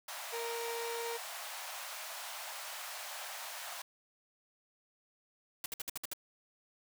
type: high-pass noise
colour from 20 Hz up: pink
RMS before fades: -44 dBFS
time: 0.08-3.82 s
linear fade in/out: 5 ms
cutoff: 620 Hz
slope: 48 dB/octave
type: tone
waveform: 30% pulse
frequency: 466.2 Hz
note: A#4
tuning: in tune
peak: -35 dBFS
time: 0.32-1.18 s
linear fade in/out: 20 ms
type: noise bursts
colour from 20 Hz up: white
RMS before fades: -39 dBFS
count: 7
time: 5.64-6.134 s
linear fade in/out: 2 ms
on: 20 ms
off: 59 ms
effects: none